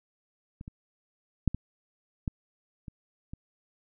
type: clicks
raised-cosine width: 5 ms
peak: -29 / -28 / -10 / -20 / -17 / -28 / -27 dBFS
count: 7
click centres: 0.611 / 0.679 / 1.477 / 1.546 / 2.278 / 2.882 / 3.335 s
effects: none